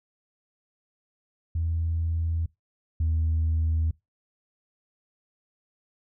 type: tone pair in turn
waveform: sine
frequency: 82.41 / 80.11 Hz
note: E2 / E2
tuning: 0 / -49 cents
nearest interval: unison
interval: 49 cents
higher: first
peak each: -23 / -20 dBFS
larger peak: second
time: 1.55-2.46 / 3-3.91 s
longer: neither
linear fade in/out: 5 ms
effects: noise-tail reverb RT60 0.2 s tail -23 dB re dry + tanh soft clip ceiling -19 dBFS